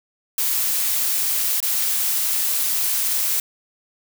blue noise with dropouts, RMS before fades -21 dBFS, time 0.38-3.4 s, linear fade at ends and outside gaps 2 ms, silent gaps 1.603-1.627 s, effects none

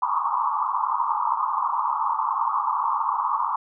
pink band-pass noise, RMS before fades -24 dBFS, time 0.02-3.56 s, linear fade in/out 5 ms, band 870 to 1200 Hz, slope 96 dB/octave, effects none

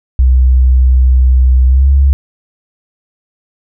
sine tone with pitch glide, 63.7 to 68.67 Hz, C2 to C#2, -46 to -16 cents, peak -4 dBFS, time 0.19-2.13 s, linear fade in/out 0 ms, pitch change +130 cents, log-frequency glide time 1.67-1.89 s, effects none

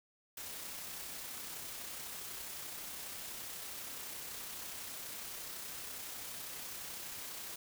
white noise with amplitude modulation, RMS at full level -44 dBFS, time 0.37-7.56 s, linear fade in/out 5 ms, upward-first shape sine, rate 32 Hz, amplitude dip 25%, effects none

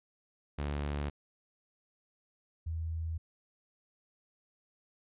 sawtooth / sine tone pair in turn, 72.5 / 81.38 Hz, D2 / E2, -22 / -22 cents, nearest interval major second, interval 200 cents, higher second, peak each -29 / -33 dBFS, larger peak first, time 0.58-1.1 / 2.66-3.18 s, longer neither, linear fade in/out 10 ms, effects resampled to 8000 Hz

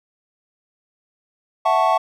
triangle chord, F# minor seventh, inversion third, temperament equal, 659.3 / 740 / 880 / 1108.7 Hz, E5 / F#5 / A5 / C#6, 0 / 0 / 0 / 0 cents, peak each -18 dBFS, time 1.65-1.98 s, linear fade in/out 10 ms, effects none

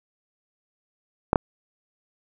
clicks, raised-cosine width 1 ms, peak -3 dBFS, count 2, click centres 1.331 / 1.358 s, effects none

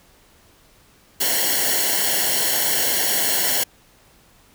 white noise with comb filter, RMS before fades -20 dBFS, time 1.2-3.64 s, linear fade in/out 10 ms, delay 0.81 ms, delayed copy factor -0.8, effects pink hiss -54 dBFS RMS until 4.54 s

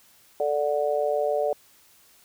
sine chord, D major, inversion second, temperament just, 440.5 / 587.3 / 734.2 Hz, A4 / D5 / F#5, +2 / 0 / -14 cents, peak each -27 / -24 / -29 dBFS, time 0.4-1.53 s, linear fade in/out 2 ms, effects white hiss -57 dBFS RMS until 2.24 s

